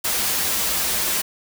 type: noise with comb filter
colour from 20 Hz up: white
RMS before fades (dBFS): -22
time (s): 0.04-1.22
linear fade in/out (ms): 10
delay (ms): 7.1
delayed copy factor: -0.6
effects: none